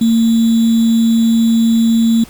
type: tone with sample-and-hold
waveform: sine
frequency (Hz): 228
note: A#3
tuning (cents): -38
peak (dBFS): -8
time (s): 0.01-2.24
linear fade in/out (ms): 5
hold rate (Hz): 3675
effects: pink hiss -39 dBFS RMS until 2.29 s